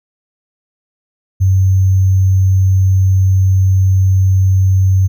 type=tone with sample-and-hold; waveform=sine; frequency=94.8 Hz; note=F#2; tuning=43 cents sharp; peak=-7 dBFS; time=1.4-5.08 s; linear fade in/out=20 ms; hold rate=6300 Hz; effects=none